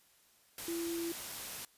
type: tone in noise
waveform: sine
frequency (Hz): 337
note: E4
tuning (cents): +38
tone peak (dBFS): -35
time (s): 0.68-1.12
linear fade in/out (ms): 2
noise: white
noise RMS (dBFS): -43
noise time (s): 0.58-1.65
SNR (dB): +5
effects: white hiss -67 dBFS RMS until 1.77 s + resampled to 32000 Hz